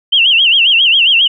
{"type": "tone with vibrato", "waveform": "sine", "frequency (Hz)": 2960, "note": "F#7", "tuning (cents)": 0, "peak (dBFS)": -6, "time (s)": [0.12, 1.28], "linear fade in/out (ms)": 10, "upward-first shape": "sine", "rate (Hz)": 7.4, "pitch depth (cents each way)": 180, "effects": []}